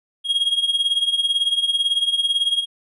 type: tone with tremolo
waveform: triangle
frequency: 3272 Hz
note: G#7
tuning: 26 cents flat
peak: -12 dBFS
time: 0.24-2.66 s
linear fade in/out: 50 ms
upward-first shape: triangle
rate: 18 Hz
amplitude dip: 85%
effects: resampled to 24000 Hz